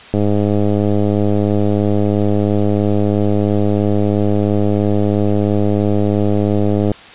click train, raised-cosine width 2 ms, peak -3 dBFS, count 699, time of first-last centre 0.14-6.917 s, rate 103 Hz, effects white hiss -37 dBFS RMS until 7.14 s + resampled to 8000 Hz

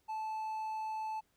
triangle tone, 873 Hz, A5, 14 cents flat, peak -34 dBFS, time 0.08-1.21 s, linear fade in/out 20 ms, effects pink hiss -75 dBFS RMS until 1.36 s

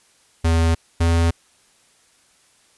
square tone pair in turn, 82.41 / 83.75 Hz, E2 / E2, 0 / +28 cents, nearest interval unison, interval 28 cents, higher second, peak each -15 dBFS, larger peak neither, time 0.44-0.75 / 1-1.31 s, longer neither, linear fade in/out 10 ms, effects white hiss -57 dBFS RMS until 2.77 s + resampled to 24000 Hz

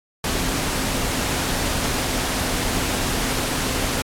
sine tone in noise, 259.9 Hz, C4, 11 cents flat, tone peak -32 dBFS, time 0.24-4.02 s, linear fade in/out 2 ms, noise pink, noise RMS -23 dBFS, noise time 0.24-4.02 s, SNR -12 dB, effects low-pass 12000 Hz 12 dB/octave + AAC 64 kbps

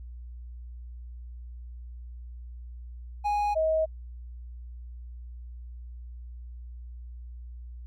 triangle / sine tone pair in turn, 827 / 634.4 Hz, G#5 / D#5, -8 / +33 cents, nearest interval perfect fourth, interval 459 cents, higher first, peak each -22 dBFS, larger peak neither, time 3.24-3.55 / 3.55-3.86 s, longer neither, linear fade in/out 20 ms, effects added 60 Hz sine -39 dBFS peak until 7.86 s + Opus 48 kbps

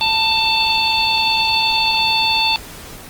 harmonic tone, 887 Hz, A5, 14 cents sharp, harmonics 1 / 3 / 4 / 5, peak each -19 / -19 / -19 / -19 dBFS, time 0.01-2.56 s, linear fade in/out 0 ms, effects pink hiss -35 dBFS RMS until 3.09 s + Opus 24 kbps

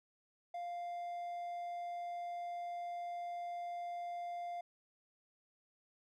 triangle tone, 698.5 Hz, F5, in tune, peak -38 dBFS, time 0.54-4.61 s, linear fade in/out 5 ms, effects none

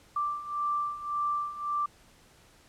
sine beating tone pair, 1174.7 / 1176.5 Hz, D6 / D6, 0 / +3 cents, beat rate 1.8 Hz, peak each -34 / -30 dBFS, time 0.16-1.86 s, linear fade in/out 5 ms, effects pink hiss -59 dBFS RMS until 2.68 s + low-pass 11000 Hz 12 dB/octave

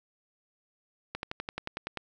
slowing click train, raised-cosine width 0.3 ms, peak -18 dBFS, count 10, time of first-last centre 1.15-1.973 s, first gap 81 ms, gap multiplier 1.03, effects none

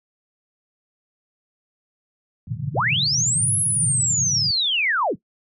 pink band-pass noise, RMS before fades -28 dBFS, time 2.47-4.51 s, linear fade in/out 5 ms, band 110 to 160 Hz, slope 48 dB/octave
sine linear two-way sweep, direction up then down, 91.9 to 11000 to 91.9 Hz, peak -18 dBFS, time 2.73-5.16 s, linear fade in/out 50 ms, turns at 3.57 s
effects noise-tail reverb RT60 0.1 s tail -18 dB re dry

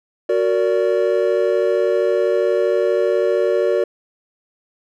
triangle chord, Gb augmented, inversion none, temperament just, 370 / 462.5 / 578.1 Hz, Gb4 / Bb4 / D5, 0 / -14 / -27 cents, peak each -17 dBFS, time 0.29-3.84 s, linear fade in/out 5 ms, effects none

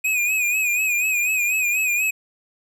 square tone with vibrato, 2489 Hz, D#7, in tune, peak -19 dBFS, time 0.04-2.11 s, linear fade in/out 10 ms, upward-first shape sine, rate 4.1 Hz, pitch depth 69 cents each way, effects none

